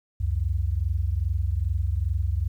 sine tone pair together, 67.05 / 89.5 Hz, C2 / F2, +43 / +43 cents, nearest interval perfect fourth, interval 500 cents, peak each -25 dBFS, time 0.2-2.48 s, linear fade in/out 10 ms, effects 10-bit

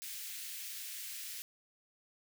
white high-pass noise, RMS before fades -44 dBFS, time 0.02-1.42 s, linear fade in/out 0 ms, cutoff 1900 Hz, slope 24 dB/octave, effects none

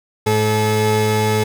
30% pulse tone pair together, 107.35 / 431 Hz, A2 / A4, -42 / -36 cents, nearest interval 2 octaves, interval 2406 cents, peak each -15 / -14 dBFS, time 0.26-1.44 s, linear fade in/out 10 ms, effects none

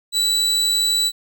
35% pulse tone, 3951 Hz, B7, in tune, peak -14 dBFS, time 0.12-1.12 s, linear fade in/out 50 ms, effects none

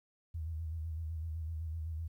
sine tone with vibrato, 80.4 Hz, E2, 43 cents flat, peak -36 dBFS, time 0.34-2.08 s, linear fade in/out 10 ms, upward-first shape square, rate 7.9 Hz, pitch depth 50 cents each way, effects 12-bit

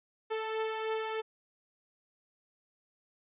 sawtooth beating tone pair, 440 / 443.2 Hz, A4 / A4, 0 / +13 cents, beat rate 3.2 Hz, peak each -29 / -36 dBFS, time 0.3-1.22 s, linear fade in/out 20 ms, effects resampled to 8000 Hz

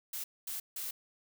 blue noise bursts at uneven times, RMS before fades -39 dBFS, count 3, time 0.13-0.24 / 0.47-0.6 / 0.76-0.91 s, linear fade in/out 5 ms, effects none

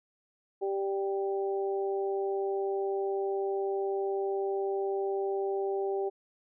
harmonic tone, 196 Hz, G3, in tune, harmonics 2 / 3 / 4, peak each -29 / -40 / -37 dBFS, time 0.61-6.1 s, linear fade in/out 20 ms, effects none

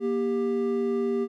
triangle tone pair together, 236.7 / 395.7 Hz, A#3 / G4, +27 / +16 cents, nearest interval major sixth, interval 889 cents, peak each -26 / -23 dBFS, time 0-1.28 s, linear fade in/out 50 ms, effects none

